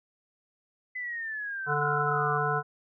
sine exponential sweep, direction down, 2026 to 1161 Hz, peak -32 dBFS, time 0.95-2.38 s, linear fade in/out 10 ms
harmonic tone, 146.83 Hz, D3, in tune, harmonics 1 / 3 / 5 / 7 / 9 / 10, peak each -32 / -32 / -32 / -32 / -32 / -32 dBFS, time 1.66-2.63 s, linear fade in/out 50 ms
effects none

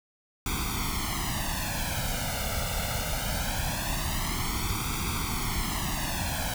pink noise with flanger, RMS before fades -30 dBFS, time 0.46-6.54 s, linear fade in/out 2 ms, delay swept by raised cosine 0.85 to 1.42 ms, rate 0.22 Hz, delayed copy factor +1, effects none

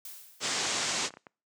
blue noise with exponential decay, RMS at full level -41 dBFS, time 0.05-0.79 s, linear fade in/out 2 ms, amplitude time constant 160 ms
white low-pass noise, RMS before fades -31 dBFS, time 0.4-1.1 s, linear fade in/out 50 ms, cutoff 7800 Hz, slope 48 dB/octave
clicks, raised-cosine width 0.5 ms, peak -31 dBFS, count 7, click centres 0.768 / 0.811 / 0.999 / 1.106 / 1.139 / 1.171 / 1.268 s
effects noise-tail reverb RT60 0.4 s tail -26 dB re dry + high-pass 150 Hz 12 dB/octave

